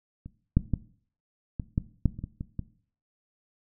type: clicks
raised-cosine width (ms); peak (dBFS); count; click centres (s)
5; -28 / -7 / -12 / -18 / -12 / -9 / -26 / -21 / -21 / -19; 10; 0.26 / 0.57 / 0.737 / 1.598 / 1.779 / 2.057 / 2.19 / 2.24 / 2.409 / 2.593
effects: noise-tail reverb RT60 0.5 s tail -17 dB re dry